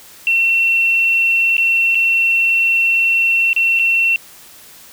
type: tone with dropouts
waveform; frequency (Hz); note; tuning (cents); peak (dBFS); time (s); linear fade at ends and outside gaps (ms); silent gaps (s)
sine; 2711; E7; +48; -11; 0.27-4.16; 1; 1.568-1.58 / 1.948-1.953 / 3.531-3.563 / 3.79-3.795
effects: white hiss -41 dBFS RMS until 4.92 s